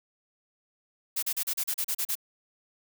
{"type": "noise bursts", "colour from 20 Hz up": "blue", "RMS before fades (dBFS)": -29, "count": 10, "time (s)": [1.16, 2.154], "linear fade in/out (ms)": 10, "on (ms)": 67, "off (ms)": 36, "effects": []}